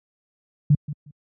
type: tone with echo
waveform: sine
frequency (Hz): 146.83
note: D3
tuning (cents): 0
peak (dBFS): -11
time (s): 0.7-0.75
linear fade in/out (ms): 5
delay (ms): 180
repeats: 2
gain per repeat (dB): -15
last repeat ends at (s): 1.11
effects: high-pass 80 Hz 12 dB/octave